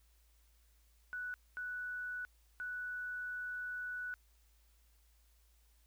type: tone bursts at uneven times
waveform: sine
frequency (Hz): 1480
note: F#6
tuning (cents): 0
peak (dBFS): -39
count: 3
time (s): 1.13-1.34 / 1.57-2.25 / 2.6-4.14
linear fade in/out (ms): 0
effects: added 56 Hz sine -66 dBFS peak until 5.86 s + white hiss -74 dBFS RMS until 5.86 s